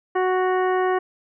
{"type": "harmonic tone with a mistuned harmonic", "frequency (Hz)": 370, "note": "F#4", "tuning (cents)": 0, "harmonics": [1, 2, 3, 4, 5, 6, 8], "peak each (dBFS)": [-20, -24, -27, -33, -31, -44, -46], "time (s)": [0.15, 0.99], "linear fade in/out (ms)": 10, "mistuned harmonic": 8, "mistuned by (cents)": -38, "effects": []}